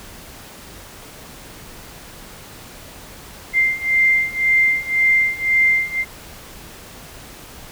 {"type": "beating tone pair", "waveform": "sine", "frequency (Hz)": [2093, 2094.9], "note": ["C7", "C7"], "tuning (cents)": [0, 2], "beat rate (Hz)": 1.9, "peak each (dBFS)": [-18, -16], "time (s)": [3.53, 6.05], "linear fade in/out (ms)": 50, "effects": ["pink hiss -39 dBFS RMS until 7.71 s"]}